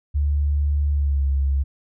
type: tone with pitch glide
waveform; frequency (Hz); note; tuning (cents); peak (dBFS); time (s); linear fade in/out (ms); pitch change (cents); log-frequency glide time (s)
sine; 72.5 to 68.75; D2 to C#2; -22 to -14; -17; 0.14-1.64; 20; -92; 0.91-1.27
effects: none